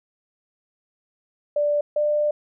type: tone pair in turn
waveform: sine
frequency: 587.3 / 595.8 Hz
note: D5 / D5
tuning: 0 / +25 cents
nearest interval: unison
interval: 25 cents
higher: second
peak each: -18 dBFS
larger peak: neither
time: 1.56-1.81 / 1.96-2.31 s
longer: second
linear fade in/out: 5 ms
effects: none

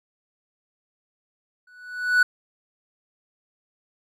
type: tone with exponential growth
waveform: triangle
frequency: 1480 Hz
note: F#6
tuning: in tune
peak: -10 dBFS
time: 1.67-2.23 s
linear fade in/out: 5 ms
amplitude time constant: 120 ms
effects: none

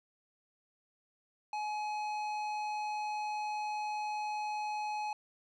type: tone with tanh clipping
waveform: sine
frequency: 845 Hz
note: G#5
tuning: 30 cents sharp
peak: -36 dBFS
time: 1.53-5.13 s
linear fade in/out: 2 ms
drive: 13 dB
effects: none

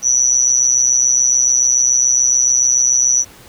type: tone with amplitude modulation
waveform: sine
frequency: 5920 Hz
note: F#8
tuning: in tune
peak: -6 dBFS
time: 0.02-3.25 s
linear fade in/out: 50 ms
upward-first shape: sine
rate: 127 Hz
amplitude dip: 100%
effects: pink hiss -42 dBFS RMS until 3.48 s

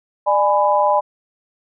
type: chord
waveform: sine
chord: G# diminished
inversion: second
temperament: just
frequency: 598 / 830.6 / 996.7 Hz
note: D5 / G#5 / B5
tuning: +31 / 0 / +16 cents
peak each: -17 dBFS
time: 0.26-1.01 s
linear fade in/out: 20 ms
effects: none

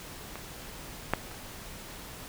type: clicks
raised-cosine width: 0.5 ms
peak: -24 / -9 / -29 dBFS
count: 3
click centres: 0.356 / 1.136 / 1.314 s
effects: pink hiss -44 dBFS RMS until 2.28 s

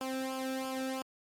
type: tone with flanger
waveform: sawtooth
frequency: 262.6 Hz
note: C4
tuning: 6 cents sharp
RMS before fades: -36 dBFS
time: 0.01-1.02 s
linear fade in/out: 2 ms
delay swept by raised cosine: 0.5 to 1.01 ms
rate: 3 Hz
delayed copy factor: -0.8
effects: MP3 64 kbps

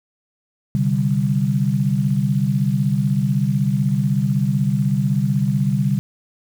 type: chord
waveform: sine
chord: C suspended second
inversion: none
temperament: equal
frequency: 130.81 / 146.83 / 196 Hz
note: C3 / D3 / G3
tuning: 0 / 0 / 0 cents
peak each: -20 dBFS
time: 0.75-5.99 s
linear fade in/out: 0 ms
effects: 7-bit

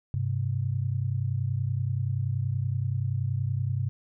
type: tone pair together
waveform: sine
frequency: 100.27 / 130.81 Hz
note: G2 / C3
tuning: +40 / 0 cents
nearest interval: perfect fourth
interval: 460 cents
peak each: -28 dBFS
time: 0.14-3.89 s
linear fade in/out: 0 ms
effects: none

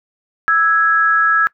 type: tone pair together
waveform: sine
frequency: 1318.5 / 1661.2 Hz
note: E6 / G#6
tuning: 0 / 0 cents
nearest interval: major third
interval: 400 cents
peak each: -13 dBFS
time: 0.48-1.47 s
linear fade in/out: 0 ms
effects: noise-tail reverb RT60 0.1 s tail -21 dB re dry

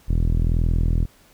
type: tone with low-pass filter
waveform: 5% pulse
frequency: 41.2 Hz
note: E1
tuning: in tune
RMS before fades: -19 dBFS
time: 0.08-1.06 s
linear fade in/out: 20 ms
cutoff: 84 Hz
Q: 0.52
effects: pink hiss -54 dBFS RMS until 1.33 s

